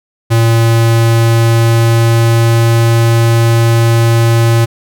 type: tone with pitch glide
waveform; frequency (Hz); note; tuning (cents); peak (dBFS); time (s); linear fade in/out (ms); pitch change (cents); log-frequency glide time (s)
square; 114.8 to 115.53; A#2 to A#2; -26 to -15; -7; 0.3-4.66; 20; +11; 0.47-2.82
effects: none